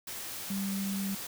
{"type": "tone in noise", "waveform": "sine", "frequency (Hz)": 196, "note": "G3", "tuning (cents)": 0, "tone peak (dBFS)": -31, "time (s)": [0.5, 1.15], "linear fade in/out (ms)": 5, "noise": "white", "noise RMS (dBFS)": -40, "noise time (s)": [0.07, 1.27], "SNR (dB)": 6, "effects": []}